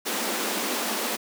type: high-pass noise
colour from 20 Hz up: pink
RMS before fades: -28 dBFS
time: 0.05-1.17 s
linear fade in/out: 20 ms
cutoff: 200 Hz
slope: 96 dB/octave
effects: none